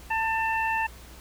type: harmonic tone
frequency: 893 Hz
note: A5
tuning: 25 cents sharp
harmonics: 1 / 2 / 3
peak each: -26 / -29 / -31 dBFS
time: 0.1-0.87 s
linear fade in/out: 10 ms
effects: added 60 Hz sine -46 dBFS peak until 1.2 s + pink hiss -49 dBFS RMS until 1.2 s